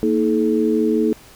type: tone cluster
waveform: sine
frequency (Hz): 231.4 / 316.6 / 429.1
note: A#3 / D#4 / A4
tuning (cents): -13 / +30 / -43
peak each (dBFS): -19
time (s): 0.03-1.13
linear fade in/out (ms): 0
effects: pink hiss -45 dBFS RMS until 1.35 s